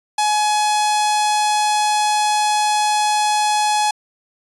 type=tone with notch filter; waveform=sawtooth; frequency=844 Hz; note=G#5; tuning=28 cents sharp; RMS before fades=-17 dBFS; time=0.18-3.91 s; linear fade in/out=5 ms; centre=1900 Hz; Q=1.4; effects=resampled to 24000 Hz